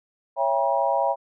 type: chord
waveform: sine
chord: C# diminished seventh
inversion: none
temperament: just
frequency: 554.4 / 665.2 / 798.3 / 957.9 Hz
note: C#5 / E5 / G5 / Bb5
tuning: 0 / +16 / +31 / +47 cents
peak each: -25 dBFS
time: 0.36-1.16 s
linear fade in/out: 50 ms
effects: none